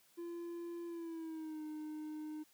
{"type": "tone with pitch glide", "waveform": "triangle", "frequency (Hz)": [342.3, 306.7], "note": ["F4", "D#4"], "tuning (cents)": [-35, -25], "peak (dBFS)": -40, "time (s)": [0.17, 2.44], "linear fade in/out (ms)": 20, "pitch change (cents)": -190, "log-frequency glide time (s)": [0.86, 1.63], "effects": ["white hiss -69 dBFS RMS until 2.53 s", "high-pass 100 Hz 12 dB/octave"]}